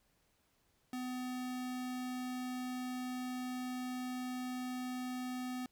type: tone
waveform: square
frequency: 252.1 Hz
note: B3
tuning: 36 cents sharp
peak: -39 dBFS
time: 0.93-5.66 s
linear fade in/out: 2 ms
effects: pink hiss -75 dBFS RMS until 5.71 s